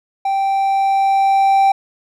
triangle tone with level ramp, 782 Hz, G5, 4 cents flat, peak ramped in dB -13 to -7 dBFS, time 0.25-1.72 s, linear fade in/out 5 ms, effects none

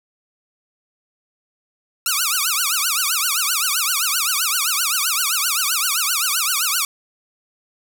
5% pulse tone with vibrato, 1296 Hz, E6, 30 cents flat, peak -6 dBFS, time 2.06-6.85 s, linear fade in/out 2 ms, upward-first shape triangle, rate 7.7 Hz, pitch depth 300 cents each way, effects none

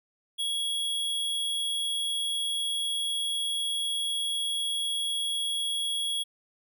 square tone, 3328 Hz, G#7, 3 cents sharp, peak -28 dBFS, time 0.38-6.24 s, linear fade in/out 20 ms, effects none

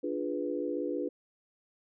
sine chord, D diminished seventh, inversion none, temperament equal, 293.7 / 349.2 / 415.3 / 493.9 Hz, D4 / F4 / Ab4 / Cb5, 0 / 0 / 0 / 0 cents, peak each -35 / -36 / -38 / -36 dBFS, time 0.03-1.09 s, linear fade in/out 10 ms, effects none

